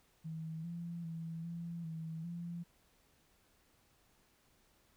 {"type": "tone with pitch steps", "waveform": "sine", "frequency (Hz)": [160.3, 170.4, 164.1, 169.4, 161.4, 171.5], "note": ["E3", "F3", "E3", "E3", "E3", "F3"], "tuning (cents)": [-48, -42, -8, 48, -36, -31], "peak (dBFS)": -40, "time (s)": [0.24, 2.64], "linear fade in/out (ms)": 20, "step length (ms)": 400, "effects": ["pink hiss -71 dBFS RMS until 4.96 s"]}